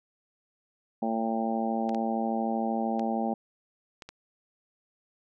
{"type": "harmonic tone", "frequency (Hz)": 113, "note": "A2", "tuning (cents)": 47, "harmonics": [2, 3, 4, 5, 6, 7, 8], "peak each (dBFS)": [-29, -37, -39, -36, -36, -32, -45], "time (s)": [1.02, 3.34], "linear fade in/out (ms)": 5}
{"type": "clicks", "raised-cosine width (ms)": 0.2, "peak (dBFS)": -25, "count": 5, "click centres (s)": [1.893, 1.947, 2.995, 4.022, 4.09]}
{"effects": []}